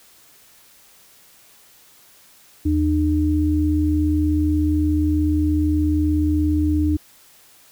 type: tone pair together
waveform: sine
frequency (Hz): 80.2 / 302.8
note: E2 / D#4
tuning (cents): -47 / -47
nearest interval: octave + major seventh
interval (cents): 2300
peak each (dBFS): -19 / -18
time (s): 2.65-6.97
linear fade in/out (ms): 10
effects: white hiss -51 dBFS RMS until 7.71 s